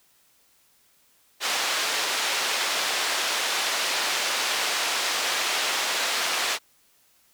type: band-pass noise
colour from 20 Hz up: white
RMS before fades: -26 dBFS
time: 1.4-6.59 s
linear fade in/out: 50 ms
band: 510 to 4700 Hz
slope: 12 dB/octave
effects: white hiss -62 dBFS RMS until 7.33 s